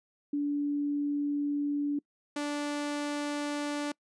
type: tone pair in turn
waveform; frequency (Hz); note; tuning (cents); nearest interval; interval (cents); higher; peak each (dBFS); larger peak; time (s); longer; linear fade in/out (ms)
sine / sawtooth; 289.1 / 292; D4 / D4; -27 / -10; unison; 17; second; -27; neither; 0.33-1.99 / 2.36-3.92; first; 5
effects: noise-tail reverb RT60 0.1 s tail -25 dB re dry + resampled to 22050 Hz